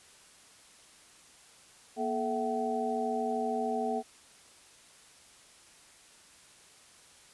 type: tone cluster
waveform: sine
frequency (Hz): 238.1 / 434.8 / 666 / 759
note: A#3 / A4 / E5 / F#5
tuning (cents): +37 / -21 / +18 / +44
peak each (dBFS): -35 / -34 / -37 / -33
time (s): 1.96-4.03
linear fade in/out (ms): 50
effects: white hiss -57 dBFS RMS until 7.33 s + resampled to 24000 Hz